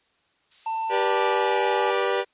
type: noise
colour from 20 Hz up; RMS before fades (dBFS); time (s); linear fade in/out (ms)
violet; -39; 0.51-1.77; 5
type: tone with pitch glide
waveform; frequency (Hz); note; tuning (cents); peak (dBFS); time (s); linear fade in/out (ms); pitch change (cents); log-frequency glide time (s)
triangle; 893 to 848.3; A5 to G#5; +25 to +36; -23; 0.66-1.91; 5; -89; 0.91-1.64
type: chord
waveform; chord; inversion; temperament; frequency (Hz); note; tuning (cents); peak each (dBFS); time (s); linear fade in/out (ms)
sawtooth; G major; none; equal with one note detuned; 392 / 485.1 / 587.3; G4 / B4 / D5; 0 / -31 / 0; -21 / -21 / -25; 0.89-2.25; 50
effects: white hiss -66 dBFS RMS until 2.33 s + resampled to 8000 Hz